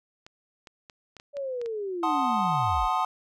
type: clicks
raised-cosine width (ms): 0.2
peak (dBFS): -28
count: 8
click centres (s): 0.265 / 0.672 / 0.898 / 1.167 / 1.199 / 1.369 / 1.615 / 1.66
type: linear sweep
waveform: sine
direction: down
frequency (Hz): 580 to 30.49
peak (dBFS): -29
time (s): 1.33-2.89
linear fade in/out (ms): 50
type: chord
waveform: triangle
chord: F# diminished seventh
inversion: none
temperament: equal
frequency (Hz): 740 / 880 / 1046.5 / 1244.5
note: F#5 / A5 / C6 / Eb6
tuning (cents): 0 / 0 / 0 / 0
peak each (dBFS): -27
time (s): 2.03-3.05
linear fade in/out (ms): 2
effects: none